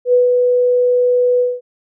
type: tone with ADSR envelope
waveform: sine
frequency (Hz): 493.9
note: B4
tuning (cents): 0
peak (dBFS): -7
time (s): 0.05-1.61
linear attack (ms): 81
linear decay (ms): 150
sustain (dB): -3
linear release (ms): 210
effects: none